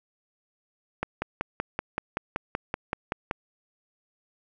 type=click train; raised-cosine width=0.5 ms; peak=-12 dBFS; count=13; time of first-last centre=1.03-3.311 s; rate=5.26 Hz; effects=none